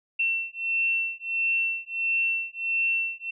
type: beating tone pair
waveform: sine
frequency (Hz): 2700 / 2701.5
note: E7 / E7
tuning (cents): +41 / +42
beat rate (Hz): 1.5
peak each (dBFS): -27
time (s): 0.19-3.31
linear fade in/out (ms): 10
effects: none